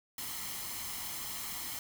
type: noise with comb filter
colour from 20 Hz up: white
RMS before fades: -40 dBFS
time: 0.18-1.79 s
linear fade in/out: 2 ms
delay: 0.96 ms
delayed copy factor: +0.55
effects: none